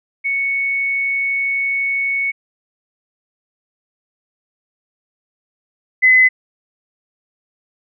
sine tone pair in turn, 2217 / 2027 Hz, C#7 / B6, 0 / +45 cents, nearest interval major second, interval 155 cents, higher first, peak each -16 / -7 dBFS, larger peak second, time 0.24-2.32 / 6.02-6.29 s, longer first, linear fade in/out 20 ms, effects none

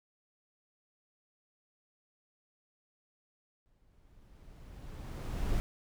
brown noise with exponential growth, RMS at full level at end -30 dBFS, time 3.66-5.6 s, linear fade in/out 0 ms, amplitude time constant 420 ms, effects none

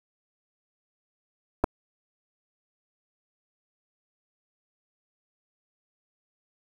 clicks, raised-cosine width 1 ms, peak -10 / -7 dBFS, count 2, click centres 1.639 / 1.642 s, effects 7-bit

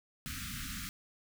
pink band-stop noise, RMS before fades -41 dBFS, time 0.26-0.89 s, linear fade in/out 0 ms, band 280 to 1200 Hz, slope 96 dB/octave, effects none

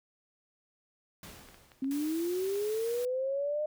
pink noise with exponential decay, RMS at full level -46 dBFS, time 1.23-2.34 s, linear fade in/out 2 ms, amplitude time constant 240 ms
clicks, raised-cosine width 0.3 ms, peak -37 dBFS, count 6, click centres 1.487 / 1.544 / 1.718 / 1.844 / 2.467 / 2.557 s
sine linear sweep, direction up, 261.6 to 612 Hz, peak -29 dBFS, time 1.82-3.66 s, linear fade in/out 5 ms
white noise, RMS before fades -46 dBFS, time 1.91-3.05 s, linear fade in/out 0 ms
effects none

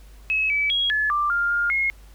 sine tone with pitch steps, 2575 / 2297 / 3303 / 1718 / 1181 / 1401 / 1410 / 2157 Hz, E7 / D7 / G#7 / A6 / D6 / F6 / F6 / C#7, -41 / -39 / -10 / -42 / +9 / +5 / +16 / -48 cents, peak -19 dBFS, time 0.3-1.9 s, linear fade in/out 0 ms, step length 200 ms, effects added 50 Hz sine -43 dBFS peak until 2.14 s + pink hiss -55 dBFS RMS until 2.14 s

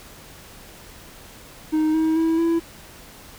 triangle tone with pitch steps, 311.1 / 318.2 / 325.4 / 332.9 Hz, D#4 / D#4 / E4 / E4, 0 / +39 / -22 / +17 cents, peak -15 dBFS, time 1.72-2.6 s, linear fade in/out 20 ms, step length 220 ms, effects pink hiss -44 dBFS RMS until 3.38 s

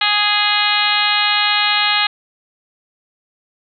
harmonic tone, 415.3 Hz, G#4, in tune, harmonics 2 / 3 / 4 / 5 / 6 / 7 / 8 / 9 / 10, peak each -22 / -22 / -22 / -22 / -22 / -22 / -22 / -22 / -22 dBFS, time 0.01-2.07 s, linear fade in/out 5 ms, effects none

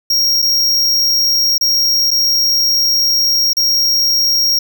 square tone with dropouts, 5588 Hz, F8, in tune, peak -11 dBFS, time 0.1-4.59 s, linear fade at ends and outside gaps 5 ms, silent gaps 0.42-0.424 / 1.581-1.61 / 2.107-2.113 / 3.533-3.568 s, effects none

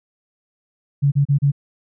sine tone bursts, 141.4 Hz, C#3, 35 cents sharp, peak -12 dBFS, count 4, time 1.02-1.519 s, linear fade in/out 20 ms, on 100 ms, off 33 ms, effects none

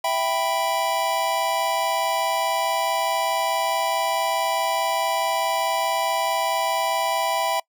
square chord, E minor, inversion none, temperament equal, 659.3 / 784 / 987.8 Hz, E5 / G5 / B5, 0 / 0 / 0 cents, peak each -26 dBFS, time 0.04-7.6 s, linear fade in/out 5 ms, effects noise-tail reverb RT60 0.1 s tail -25 dB re dry

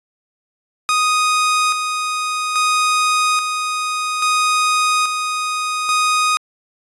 sawtooth tone with tremolo, 1244.5 Hz, D#6, in tune, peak -10 dBFS, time 0.89-6.37 s, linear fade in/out 0 ms, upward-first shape square, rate 0.6 Hz, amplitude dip 45%, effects resampled to 24000 Hz

